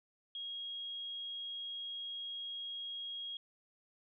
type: tone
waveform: sine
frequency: 3280 Hz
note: G#7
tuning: 22 cents flat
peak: -40 dBFS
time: 0.35-3.37 s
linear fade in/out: 2 ms
effects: none